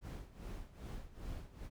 brown noise with tremolo, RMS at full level -44 dBFS, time 0.01-1.7 s, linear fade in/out 50 ms, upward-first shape sine, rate 2.5 Hz, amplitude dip 80%, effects none

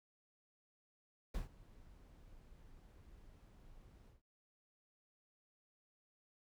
brown noise with ADSR envelope, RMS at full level -39 dBFS, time 1.34-4.22 s, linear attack 7 ms, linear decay 130 ms, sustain -21 dB, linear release 140 ms, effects none

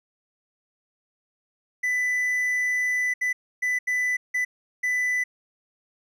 triangle tone bursts at uneven times, 1993 Hz, B6, 15 cents sharp, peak -20 dBFS, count 6, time 1.83-3.14 / 3.21-3.33 / 3.62-3.79 / 3.87-4.17 / 4.34-4.45 / 4.83-5.24 s, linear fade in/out 10 ms, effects none

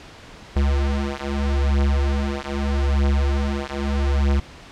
square beating tone pair, 69.3 / 70.1 Hz, C#2 / C#2, 0 / +20 cents, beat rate 0.8 Hz, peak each -22 / -22 dBFS, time 0.56-4.4 s, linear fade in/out 5 ms, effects pink hiss -42 dBFS RMS until 4.71 s + low-pass 5000 Hz 12 dB/octave

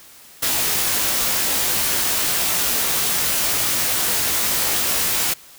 white noise with comb filter, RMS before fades -20 dBFS, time 0.42-5.34 s, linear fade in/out 10 ms, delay 18 ms, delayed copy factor +0.6, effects white hiss -45 dBFS RMS until 5.58 s

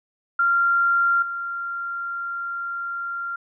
sine tone with level steps, 1385 Hz, F6, 15 cents flat, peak -16 / -26 dBFS, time 0.39-3.36 s, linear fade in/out 5 ms, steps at 1.22 s, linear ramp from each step 5 ms, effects none

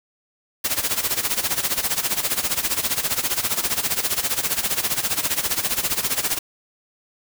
white noise with tremolo, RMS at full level -20 dBFS, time 0.64-6.39 s, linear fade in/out 10 ms, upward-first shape sine, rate 15 Hz, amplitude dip 80%, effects none

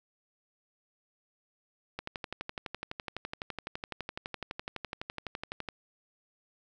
click train, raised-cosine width 0.3 ms, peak -20 dBFS, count 45, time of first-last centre 1.99-5.687 s, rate 11.9 Hz, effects none

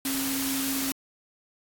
sine tone in noise, 270 Hz, C#4, 45 cents flat, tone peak -29 dBFS, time 0.05-0.92 s, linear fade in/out 2 ms, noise white, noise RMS -30 dBFS, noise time 0.05-0.92 s, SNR -2 dB, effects AAC 64 kbps

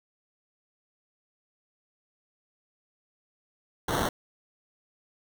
blue noise with sample-and-hold, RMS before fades -28 dBFS, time 3.88-4.09 s, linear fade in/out 5 ms, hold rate 2450 Hz, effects none

